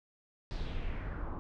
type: noise with low-pass filter sweep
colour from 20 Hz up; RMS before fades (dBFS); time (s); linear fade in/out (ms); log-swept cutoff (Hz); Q
brown; -37; 0.51-1.39; 0; 4900 to 1000; 2.5
effects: none